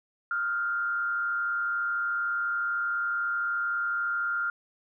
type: tone with frequency modulation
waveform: sine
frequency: 1396.9 Hz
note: F6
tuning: in tune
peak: -26 dBFS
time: 0.31-4.5 s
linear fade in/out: 2 ms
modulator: 124 Hz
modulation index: 0.5
effects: none